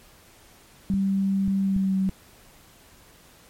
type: tone with pitch glide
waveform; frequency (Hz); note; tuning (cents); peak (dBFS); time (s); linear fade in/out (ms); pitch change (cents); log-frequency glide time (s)
sine; 194.7 to 190.91; G3 to G3; -12 to -46; -20; 0.9-2.09; 0; -34; 1.62-1.96
type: clicks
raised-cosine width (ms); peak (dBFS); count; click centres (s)
5; -19; 4; 0.939 / 1.479 / 1.764 / 2.094
effects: pink hiss -53 dBFS RMS until 3.49 s + MP3 64 kbps

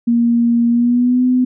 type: tone with pitch glide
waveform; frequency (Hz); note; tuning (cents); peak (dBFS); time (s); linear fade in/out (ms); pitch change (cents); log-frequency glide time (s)
sine; 235.3 to 252.2; A#3 to B3; +16 to +36; -10; 0.07-1.45; 10; +120; 0.69-1.24
effects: none

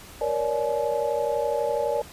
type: tone cluster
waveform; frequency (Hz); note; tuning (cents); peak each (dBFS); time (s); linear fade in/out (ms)
sine; 470.3 / 557 / 589 / 851; A#4 / C#5 / D5 / G#5; +15 / +8 / +5 / +42; -27 / -29 / -27 / -30; 0.21-2.02; 5
effects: pink hiss -45 dBFS RMS until 2.12 s + resampled to 32000 Hz

